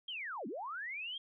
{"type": "linear two-way sweep", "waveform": "sine", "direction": "down then up", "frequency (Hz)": [3268, 191, 3268], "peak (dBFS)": -39, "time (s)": [0.08, 1.18], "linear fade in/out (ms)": 5, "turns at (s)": 0.47, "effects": []}